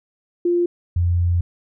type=tone pair in turn; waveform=sine; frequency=348.7 / 87.17 Hz; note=F4 / F2; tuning=-3 / -3 cents; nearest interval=2 octaves; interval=2400 cents; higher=first; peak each=-15 dBFS; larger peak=neither; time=0.45-0.66 / 0.96-1.41 s; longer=second; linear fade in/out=5 ms; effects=none

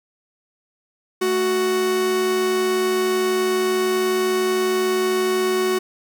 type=tone pair together; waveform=45% pulse; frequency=220.9 / 370.6 Hz; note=A3 / F#4; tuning=+7 / +3 cents; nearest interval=major sixth; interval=896 cents; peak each=-29 / -18 dBFS; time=1.21-5.79 s; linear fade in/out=10 ms; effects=9-bit

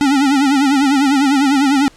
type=tone with vibrato; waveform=square; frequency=277.2 Hz; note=C#4; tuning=in tune; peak=-11 dBFS; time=0.01-1.88 s; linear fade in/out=0 ms; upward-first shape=sine; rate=10 Hz; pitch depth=97 cents each way; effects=pink hiss -46 dBFS RMS until 1.96 s + low-pass 8000 Hz 12 dB/octave

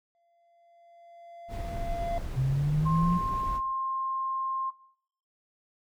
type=tone with exponential growth; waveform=triangle; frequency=685 Hz; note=F5; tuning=34 cents flat; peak=-27 dBFS; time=0.15-2.18 s; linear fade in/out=0 ms; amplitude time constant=440 ms
type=noise; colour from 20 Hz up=brown; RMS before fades=-35 dBFS; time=1.48-3.61 s; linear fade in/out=50 ms
type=exponential sweep; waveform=sine; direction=up; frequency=128.6 to 178.9 Hz; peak=-23 dBFS; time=2.36-3.19 s; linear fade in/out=20 ms
type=tone; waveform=sine; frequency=1060 Hz; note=C6; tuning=22 cents sharp; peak=-28 dBFS; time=2.85-4.71 s; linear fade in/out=20 ms
effects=noise-tail reverb RT60 0.6 s tail -17 dB re dry

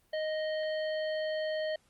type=harmonic tone; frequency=622.3 Hz; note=D#5; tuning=in tune; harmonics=1 / 3 / 5 / 7; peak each=-31 / -41 / -45 / -48 dBFS; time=0.13-1.76 s; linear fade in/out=5 ms; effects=pink hiss -69 dBFS RMS until 1.89 s + Opus 24 kbps

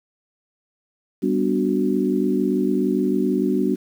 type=chord; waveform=sine; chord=G major seventh; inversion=none; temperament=equal; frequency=196 / 246.9 / 293.7 / 370 Hz; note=G3 / B3 / D4 / F#4; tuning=0 / 0 / 0 / 0 cents; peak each=-23 dBFS; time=1.22-3.76 s; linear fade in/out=20 ms; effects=8-bit

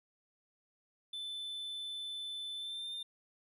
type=tone with pitch glide; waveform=triangle; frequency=3520 to 3604 Hz; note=A7 to A7; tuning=0 to +41 cents; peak=-38 dBFS; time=1.13-3.03 s; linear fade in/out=5 ms; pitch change=+41 cents; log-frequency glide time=2.56-2.92 s; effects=none

